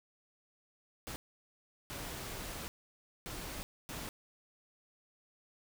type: noise bursts at uneven times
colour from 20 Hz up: pink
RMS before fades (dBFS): -43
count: 4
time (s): 1.07-1.16 / 1.9-2.68 / 3.26-3.63 / 3.89-4.09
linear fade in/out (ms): 0
effects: none